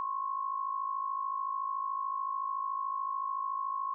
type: tone pair together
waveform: sine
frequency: 1041.3 / 1095 Hz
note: C6 / C#6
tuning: -9 / -22 cents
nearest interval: minor second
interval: 87 cents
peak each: -37 / -33 dBFS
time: 0-3.94 s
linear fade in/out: 0 ms
effects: none